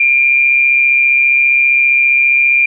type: tone with amplitude modulation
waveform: sine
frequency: 2393 Hz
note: D7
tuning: 32 cents sharp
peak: -5 dBFS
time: 0-2.66 s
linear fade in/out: 5 ms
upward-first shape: sine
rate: 135 Hz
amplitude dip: 50%
effects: none